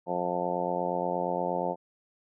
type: harmonic tone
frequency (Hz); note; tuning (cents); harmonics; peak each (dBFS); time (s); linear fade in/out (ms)
88.5; F2; +23; 2 / 3 / 4 / 5 / 6 / 7 / 8 / 9 / 10; -37 / -41 / -37 / -38 / -33 / -36 / -34 / -41 / -34; 0.06-1.76; 50
effects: none